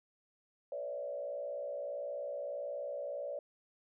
sine tone with frequency modulation, 573 Hz, D5, 43 cents flat, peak -37 dBFS, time 0.72-3.39 s, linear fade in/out 2 ms, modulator 61.6 Hz, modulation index 0.99, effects none

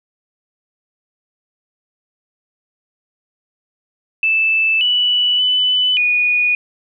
sine tone with pitch steps, 2636 / 2959 / 2998 / 2461 Hz, E7 / F#7 / F#7 / D#7, -1 / -1 / +22 / -20 cents, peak -12 dBFS, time 4.23-6.55 s, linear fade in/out 2 ms, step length 580 ms, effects none

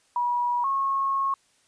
sine tone pair in turn, 968 / 1091 Hz, B5 / C#6, -35 / -28 cents, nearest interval major second, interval 207 cents, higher second, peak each -22 dBFS, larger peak neither, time 0.16-0.64 / 0.64-1.34 s, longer second, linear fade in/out 2 ms, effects white hiss -64 dBFS RMS until 1.67 s + resampled to 22050 Hz

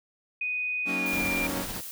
sine tone with pitch glide, 2489 to 2385 Hz, D#7 to D7, 0 to +26 cents, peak -27 dBFS, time 0.41-1.47 s, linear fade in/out 5 ms, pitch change -74 cents, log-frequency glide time 0.88-1.25 s
sawtooth chord, D# minor seventh, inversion first, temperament equal, 185 / 233.1 / 277.2 / 311.1 Hz, F#3 / A#3 / C#4 / D#4, 0 / 0 / 0 / 0 cents, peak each -32 / -34 / -30 / -35 dBFS, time 0.85-1.66 s, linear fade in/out 50 ms
blue noise, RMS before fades -39 dBFS, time 1.06-1.91 s, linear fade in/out 0 ms
pink noise with tremolo, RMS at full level -35 dBFS, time 1.12-1.81 s, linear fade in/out 10 ms, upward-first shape triangle, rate 16 Hz, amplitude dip 40%
effects none

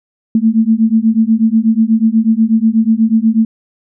sine beating tone pair, 219 / 227.2 Hz, A3 / A#3, -8 / -44 cents, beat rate 8.2 Hz, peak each -11 dBFS, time 0.35-3.45 s, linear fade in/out 2 ms, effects none

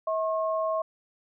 sine tone pair together, 642.8 / 1081 Hz, E5 / C#6, -44 / -44 cents, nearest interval major sixth, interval 900 cents, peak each -26 / -30 dBFS, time 0.07-0.82 s, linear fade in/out 5 ms, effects none

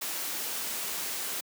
white noise, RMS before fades -34 dBFS, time 0.01-1.41 s, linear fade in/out 10 ms, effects high-pass 200 Hz 12 dB/octave

